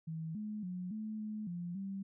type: tone with pitch steps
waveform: sine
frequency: 161 / 212.1 / 181 / 216.2 / 213.8 / 174.3 / 195.1 Hz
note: E3 / G#3 / F#3 / A3 / A3 / F3 / G3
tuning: -41 / +37 / -38 / -30 / -49 / -3 / -8 cents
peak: -38 dBFS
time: 0.07-2.03 s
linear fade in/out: 10 ms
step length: 280 ms
effects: none